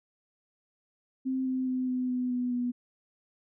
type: tone with pitch steps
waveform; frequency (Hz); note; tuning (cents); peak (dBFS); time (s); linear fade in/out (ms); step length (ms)
sine; 261.6 / 258.7 / 255.9 / 253.1 / 250.4 / 247.6 / 244.9; C4 / C4 / C4 / B3 / B3 / B3 / B3; 0 / -19 / -38 / +43 / +24 / +5 / -14; -27; 1.25-2.72; 20; 210
effects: none